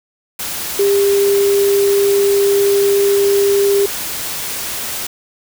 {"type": "tone in noise", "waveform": "sine", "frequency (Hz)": 400.1, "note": "G4", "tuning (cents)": 35, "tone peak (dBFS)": -10, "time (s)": [0.79, 3.86], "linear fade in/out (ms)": 5, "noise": "white", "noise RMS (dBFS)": -23, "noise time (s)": [0.39, 5.07], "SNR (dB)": 10, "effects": []}